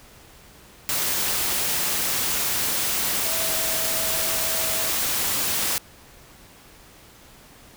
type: tone in noise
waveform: sine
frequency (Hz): 649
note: E5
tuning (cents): -27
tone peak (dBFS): -34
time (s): 3.25-4.88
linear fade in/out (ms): 0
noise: white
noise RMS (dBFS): -24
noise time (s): 0.89-5.78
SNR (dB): -13
effects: pink hiss -49 dBFS RMS until 7.76 s